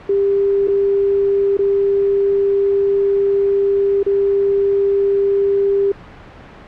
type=tone with dropouts; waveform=sine; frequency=397.3 Hz; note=G4; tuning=23 cents sharp; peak=-12 dBFS; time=0.09-5.92 s; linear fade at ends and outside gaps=5 ms; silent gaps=0.675-0.681 / 1.571-1.589 / 4.031-4.063 s; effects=pink hiss -38 dBFS RMS until 6.67 s + low-pass 2000 Hz 12 dB/octave